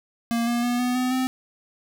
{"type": "tone with pitch steps", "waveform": "square", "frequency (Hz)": [233.1, 237.9, 242.7, 247.7, 252.7, 257.9], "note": ["A#3", "A#3", "B3", "B3", "B3", "C4"], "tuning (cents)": [0, 35, -30, 5, 40, -25], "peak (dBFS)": -22, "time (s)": [0.31, 1.27], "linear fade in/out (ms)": 0, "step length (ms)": 160, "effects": []}